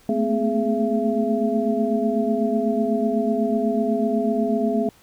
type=tone cluster; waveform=sine; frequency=217.1 / 225.2 / 253.1 / 418.6 / 673 Hz; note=A3 / A3 / B3 / G#4 / E5; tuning=-23 / +40 / +43 / +14 / +36 cents; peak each=-25 dBFS; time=0.09-4.89 s; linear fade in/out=2 ms; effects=pink hiss -54 dBFS RMS until 5.02 s